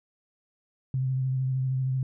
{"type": "tone with vibrato", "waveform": "sine", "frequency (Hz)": 130.81, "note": "C3", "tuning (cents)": 0, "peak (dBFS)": -24, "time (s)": [0.94, 2.03], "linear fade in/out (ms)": 2, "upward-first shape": "triangle", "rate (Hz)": 13, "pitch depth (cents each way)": 29, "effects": []}